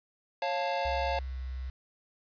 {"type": "chord", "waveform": "square", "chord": "Db augmented", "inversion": "none", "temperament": "equal with one note detuned", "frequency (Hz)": [548.9, 698.5, 880], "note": ["Db5", "F5", "A5"], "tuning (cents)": [-17, 0, 0], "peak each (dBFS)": -34, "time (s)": [0.42, 1.19], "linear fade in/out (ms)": 2}
{"type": "tone with pitch glide", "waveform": "sine", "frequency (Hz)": [65.41, 64.36], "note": ["C2", "C2"], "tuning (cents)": [0, -28], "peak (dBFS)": -34, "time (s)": [0.85, 1.7], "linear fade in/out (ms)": 5, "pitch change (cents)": -28, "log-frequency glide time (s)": [1.22, 1.4]}
{"effects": ["resampled to 11025 Hz", "9-bit"]}